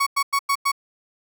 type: tone bursts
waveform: 35% pulse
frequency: 1115 Hz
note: C#6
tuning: 10 cents sharp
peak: -16 dBFS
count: 5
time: 0-0.718 s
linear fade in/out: 10 ms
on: 66 ms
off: 97 ms
effects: none